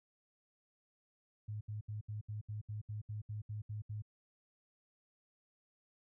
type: tone bursts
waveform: sine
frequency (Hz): 106.1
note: G#2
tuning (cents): +38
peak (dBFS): -39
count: 13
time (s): 1.48-4.022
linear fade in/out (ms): 10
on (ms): 130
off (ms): 71
effects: none